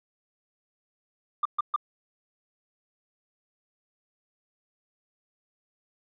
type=tone bursts; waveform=sine; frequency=1192 Hz; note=D6; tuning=25 cents sharp; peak=-20 dBFS; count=3; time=1.43-1.762 s; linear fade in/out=5 ms; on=24 ms; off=130 ms; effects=tanh soft clip ceiling -19 dBFS